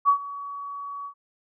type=tone with ADSR envelope; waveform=sine; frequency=1131 Hz; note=C#6; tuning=34 cents sharp; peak=-13 dBFS; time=0.05-1.14 s; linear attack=37 ms; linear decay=90 ms; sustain=-19 dB; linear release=83 ms; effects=none